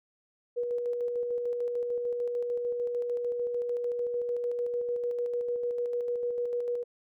sine tone with tremolo, 483.1 Hz, B4, 38 cents flat, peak -27 dBFS, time 0.56-6.84 s, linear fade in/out 20 ms, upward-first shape square, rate 6.7 Hz, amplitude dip 30%, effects none

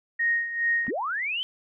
sine tone with tremolo, 1864.7 Hz, A#6, in tune, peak -20 dBFS, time 0.19-0.91 s, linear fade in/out 10 ms, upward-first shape sine, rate 2.4 Hz, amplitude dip 70%
clicks, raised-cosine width 0.5 ms, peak -36 / -29 dBFS, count 2, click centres 0.85 / 0.868 s
sine linear sweep, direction up, 202.7 to 3136 Hz, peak -26 dBFS, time 0.88-1.43 s, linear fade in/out 0 ms
effects none

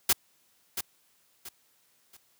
white noise with echo, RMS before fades -22 dBFS, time 0.09-0.13 s, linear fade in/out 5 ms, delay 680 ms, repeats 3, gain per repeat -10 dB, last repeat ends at 2.17 s, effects white hiss -67 dBFS RMS until 2.39 s + high-pass 80 Hz 12 dB/octave

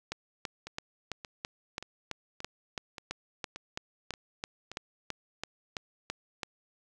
two click trains, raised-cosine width 0.2 ms, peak -24 / -17 dBFS, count 8 / 20, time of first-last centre 0.67-4.716 / 0.12-6.432 s, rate 1.73 / 3.01 Hz, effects none

